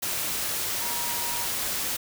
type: tone in noise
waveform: sine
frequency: 950 Hz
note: A#5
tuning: 33 cents sharp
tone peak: -36 dBFS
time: 0.81-1.47 s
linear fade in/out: 10 ms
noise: white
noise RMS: -29 dBFS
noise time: 0.02-1.97 s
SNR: -10 dB
effects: none